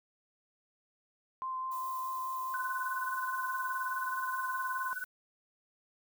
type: tone with vibrato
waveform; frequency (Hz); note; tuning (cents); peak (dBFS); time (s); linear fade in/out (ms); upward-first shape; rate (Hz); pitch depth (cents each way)
sine; 1040; C6; -11; -34; 1.42-4.93; 0; sine; 4.8; 10
type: noise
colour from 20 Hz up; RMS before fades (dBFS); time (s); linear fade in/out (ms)
violet; -49; 1.71-5.05; 10
type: tone with tremolo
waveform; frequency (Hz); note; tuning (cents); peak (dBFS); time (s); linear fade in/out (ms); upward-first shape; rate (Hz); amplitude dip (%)
sine; 1492; F#6; +14; -33; 2.54-5.04; 0; sine; 19; 85
effects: none